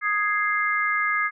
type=chord; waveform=sine; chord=Ab major; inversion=second; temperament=equal; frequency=1244.5 / 1661.2 / 2093 Hz; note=Eb6 / Ab6 / C7; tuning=0 / 0 / 0 cents; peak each=-25 dBFS; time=0.01-1.31 s; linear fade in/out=50 ms; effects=none